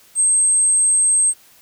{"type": "tone", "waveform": "sine", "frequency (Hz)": 8372, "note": "C9", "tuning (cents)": 0, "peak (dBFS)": -12, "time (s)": [0.15, 1.34], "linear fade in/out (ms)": 50, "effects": ["white hiss -50 dBFS RMS until 1.61 s"]}